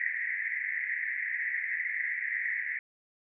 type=band-pass noise; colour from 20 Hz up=pink; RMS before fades=-33 dBFS; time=0-2.79 s; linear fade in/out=2 ms; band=1800 to 2100 Hz; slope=96 dB/octave; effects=none